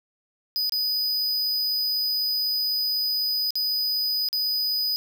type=tone with dropouts; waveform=square; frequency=4978 Hz; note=D#8; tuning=in tune; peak=-23 dBFS; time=0.56-4.96 s; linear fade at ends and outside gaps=0 ms; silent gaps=0.695-0.722 / 3.506-3.555 / 4.287-4.329 s; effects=none